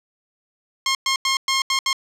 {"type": "tone bursts at uneven times", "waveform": "10% pulse", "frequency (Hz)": 1070, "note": "C6", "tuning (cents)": 38, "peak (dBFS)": -9, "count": 6, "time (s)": [[0.86, 0.95], [1.06, 1.16], [1.25, 1.37], [1.48, 1.62], [1.7, 1.79], [1.86, 1.93]], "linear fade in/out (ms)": 2, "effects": ["low-pass 9000 Hz 12 dB/octave"]}